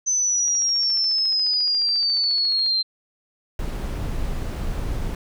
sine exponential sweep, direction down, 6130 to 4118 Hz, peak -18 dBFS, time 0.06-2.83 s, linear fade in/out 20 ms
click train, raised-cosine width 0.2 ms, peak -25 dBFS, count 32, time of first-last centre 0.48-2.663 s, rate 14.2 Hz
brown noise, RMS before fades -26 dBFS, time 3.59-5.15 s, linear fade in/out 2 ms
effects none

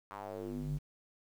square tone with band-pass filter sweep, 50 Hz, G1, 35 cents sharp, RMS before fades -40 dBFS, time 0.1-0.79 s, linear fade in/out 20 ms, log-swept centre 1200 to 120 Hz, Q 3.1, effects 10-bit

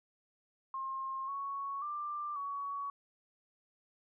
sine tone with pitch steps, 1067 / 1110 / 1185 / 1124 Hz, C6 / C#6 / D6 / C#6, +34 / +2 / +15 / +24 cents, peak -36 dBFS, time 0.74-2.9 s, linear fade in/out 2 ms, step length 540 ms, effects none

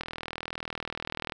click train, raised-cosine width 0.3 ms, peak -17 dBFS, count 54, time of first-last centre 0.01-1.322 s, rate 40.4 Hz, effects none

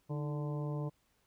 harmonic tone with a mistuned harmonic, 146.83 Hz, D3, in tune, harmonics 1 / 2 / 3 / 4 / 5 / 6 / 7, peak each -35 / -44 / -45 / -47 / -55 / -52 / -52 dBFS, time 0.09-0.9 s, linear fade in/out 20 ms, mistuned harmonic 2, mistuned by +90 cents, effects pink hiss -74 dBFS RMS until 1.26 s

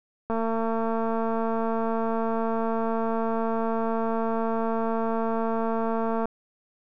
click train, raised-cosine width 1 ms, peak -15 dBFS, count 1347, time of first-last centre 0.3-6.256 s, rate 226 Hz, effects none

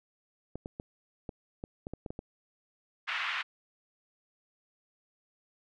clicks, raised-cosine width 2 ms, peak -25 dBFS, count 10, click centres 0.556 / 0.659 / 0.799 / 1.292 / 1.639 / 1.869 / 1.936 / 2.062 / 2.105 / 2.191 s
white band-pass noise, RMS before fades -34 dBFS, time 3.07-3.43 s, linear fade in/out 20 ms, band 1100 to 2700 Hz, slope 24 dB/octave
effects none

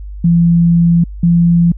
sine tone pair in turn, 170 / 170.93 Hz, F3 / F3, -46 / -37 cents, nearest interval unison, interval 9 cents, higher second, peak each -6 dBFS, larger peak neither, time 0.24-1.04 / 1.23-1.72 s, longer first, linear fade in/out 5 ms, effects added 50 Hz sine -24 dBFS peak until 1.77 s

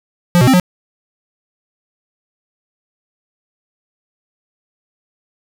square tone with pitch steps, 175.4 / 123.9 / 262.8 / 180.6 Hz, F3 / B2 / C4 / F#3, +8 / +6 / +8 / -42 cents, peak -8 dBFS, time 0.35-0.598 s, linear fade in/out 0 ms, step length 62 ms, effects none

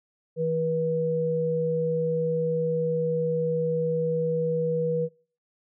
sine tone pair together, 161.8 / 484.9 Hz, E3 / B4, -32 / -32 cents, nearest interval octave + perfect fifth, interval 1900 cents, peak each -29 / -24 dBFS, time 0.36-5.09 s, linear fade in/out 50 ms, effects noise-tail reverb RT60 0.4 s tail -22 dB re dry

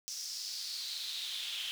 brown noise with high-pass filter sweep, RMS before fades -40 dBFS, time 0.08-1.71 s, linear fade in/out 0 ms, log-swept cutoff 5700 to 3100 Hz, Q 5.2, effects none

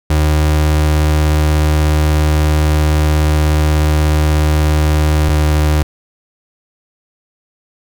35% pulse tone pair in turn, 76.4 / 76.06 Hz, D#2 / D#2, -31 / -39 cents, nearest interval unison, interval 8 cents, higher first, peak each -8 dBFS, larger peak neither, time 0.1-5.29 / 5.29-5.83 s, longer first, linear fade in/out 5 ms, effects none

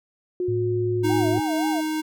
sine tone, 360.4 Hz, F#4, 45 cents flat, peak -22 dBFS, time 0.4-1.38 s, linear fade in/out 2 ms
sine tone with pitch glide, 110 to 108.74 Hz, A2 to A2, 0 to -20 cents, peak -25 dBFS, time 0.48-1.4 s, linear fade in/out 5 ms, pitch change -20 cents, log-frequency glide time 0.6-1.1 s
square tone with tremolo, 311.1 Hz, D#4, in tune, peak -22 dBFS, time 1.03-2.02 s, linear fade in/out 20 ms, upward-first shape sine, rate 2 Hz, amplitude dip 25%
sine tone with vibrato, 729 Hz, F#5, 26 cents flat, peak -27 dBFS, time 1.09-1.81 s, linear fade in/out 10 ms, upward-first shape sine, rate 3.8 Hz, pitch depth 230 cents each way
effects none

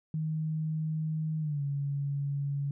sine tone with pitch glide, 156.8 to 141.32 Hz, D#3 to C#3, +14 to +34 cents, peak -29 dBFS, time 0.14-2.71 s, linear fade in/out 2 ms, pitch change -180 cents, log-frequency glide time 1.4-1.62 s, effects none

